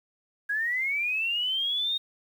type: linear sweep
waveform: sine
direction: up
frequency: 1628 to 3729 Hz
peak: -25 dBFS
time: 0.49-1.98 s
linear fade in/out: 10 ms
effects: 9-bit